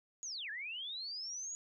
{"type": "linear two-way sweep", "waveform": "sine", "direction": "down then up", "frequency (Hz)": [6840, 1626, 6840], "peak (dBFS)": -40, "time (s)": [0.23, 1.55], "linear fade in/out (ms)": 0, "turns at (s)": 0.5, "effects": []}